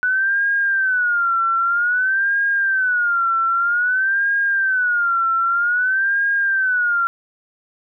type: tone with vibrato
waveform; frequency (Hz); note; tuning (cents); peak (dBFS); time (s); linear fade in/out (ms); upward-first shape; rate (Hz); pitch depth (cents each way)
sine; 1480; F#6; 0; -15; 0.03-7.07; 0; sine; 0.52; 160
effects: none